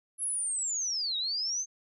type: linear two-way sweep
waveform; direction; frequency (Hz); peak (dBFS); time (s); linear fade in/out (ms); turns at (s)
sine; down then up; 11000 to 3729 to 6390; -29; 0.18-1.66; 50; 1.17
effects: none

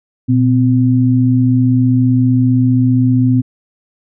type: tone pair together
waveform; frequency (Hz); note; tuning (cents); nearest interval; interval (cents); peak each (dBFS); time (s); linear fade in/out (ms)
sine; 120.3 / 255.6; B2 / C4; -45 / -40; octave + minor second; 1305; -11; 0.28-3.42; 20
effects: none

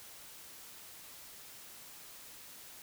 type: silence
effects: white hiss -52 dBFS RMS until 2.82 s

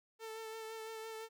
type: tone with vibrato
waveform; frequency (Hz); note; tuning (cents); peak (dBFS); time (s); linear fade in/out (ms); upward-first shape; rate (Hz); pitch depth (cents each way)
sawtooth; 444.1; A4; +16; -40; 0.19-1.29; 50; sine; 5.9; 20
effects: none

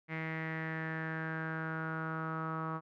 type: tone with low-pass filter sweep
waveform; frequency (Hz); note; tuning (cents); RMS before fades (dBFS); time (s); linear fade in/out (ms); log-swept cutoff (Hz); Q
sawtooth; 160.2; E3; -49; -38; 0.08-2.81; 50; 2100 to 1200; 7
effects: none

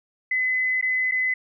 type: tone with dropouts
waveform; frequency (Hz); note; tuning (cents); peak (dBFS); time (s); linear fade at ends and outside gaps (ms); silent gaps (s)
sine; 2023; B6; +41; -20; 0.31-1.34; 5; 0.813-0.825 / 1.113-1.119
effects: none

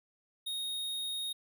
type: tone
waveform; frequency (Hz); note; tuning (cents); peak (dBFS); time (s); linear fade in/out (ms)
square; 3729; A#7; 0; -35; 0.46-1.33; 10
effects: none

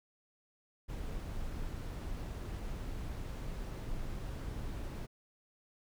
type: noise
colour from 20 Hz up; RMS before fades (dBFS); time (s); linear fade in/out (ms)
brown; -40; 0.88-5.07; 20
effects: none

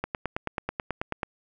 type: click train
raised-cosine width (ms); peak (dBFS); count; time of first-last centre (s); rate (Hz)
0.5; -13; 12; 0.04-1.232; 9.23
effects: none

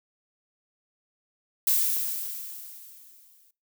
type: noise with exponential decay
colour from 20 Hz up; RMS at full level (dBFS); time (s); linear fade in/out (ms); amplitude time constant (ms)
violet; -21; 1.67-3.51; 5; 400
effects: noise-tail reverb RT60 0.3 s tail -23 dB re dry

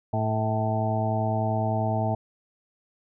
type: harmonic tone with a mistuned harmonic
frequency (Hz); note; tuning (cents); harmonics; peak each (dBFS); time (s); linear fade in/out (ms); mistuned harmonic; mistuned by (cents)
110; A2; 0; 1 / 2 / 3 / 4 / 6 / 7 / 8; -26 / -31 / -37 / -37 / -29 / -31 / -34; 0.13-2.15; 5; 6; -35
effects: none

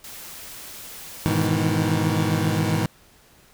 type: noise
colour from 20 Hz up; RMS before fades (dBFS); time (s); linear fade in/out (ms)
white; -39; 0.04-1.47; 2
type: chord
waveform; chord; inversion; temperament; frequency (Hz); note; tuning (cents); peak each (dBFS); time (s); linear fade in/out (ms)
25% pulse; E major seventh; first; equal with one note detuned; 103.83 / 123.47 / 155.56 / 163.01; G#2 / B2 / D#3 / E3; 0 / 0 / 0 / -19; -21 / -25 / -21 / -21; 1.26-2.86; 0
effects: pink hiss -54 dBFS RMS until 3.53 s

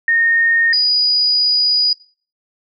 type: tone pair in turn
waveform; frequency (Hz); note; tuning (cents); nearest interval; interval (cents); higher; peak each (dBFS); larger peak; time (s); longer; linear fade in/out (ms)
sine; 1842 / 4918; A#6 / D#8; -21 / -21; octave + perfect fourth; 1700; second; -11; neither; 0.08-0.73 / 0.73-1.93; second; 2
effects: noise-tail reverb RT60 0.4 s tail -19 dB re dry

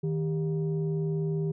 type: tone pair together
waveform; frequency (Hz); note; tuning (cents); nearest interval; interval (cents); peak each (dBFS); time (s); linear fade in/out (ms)
sine; 157.27 / 396.3; D#3 / G4; +19 / +19; octave + major third; 1600; -26 / -31; 0.03-1.52; 10
effects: tanh soft clip ceiling -21 dBFS

